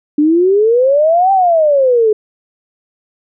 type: exponential two-way sweep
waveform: sine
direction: up then down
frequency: 290 to 790 to 419.4 Hz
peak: -7 dBFS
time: 0.18-2.13 s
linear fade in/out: 5 ms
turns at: 1.32 s
effects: none